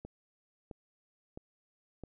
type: click train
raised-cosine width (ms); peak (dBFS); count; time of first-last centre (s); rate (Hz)
2; -30; 4; 0.05-2.037; 1.51
effects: none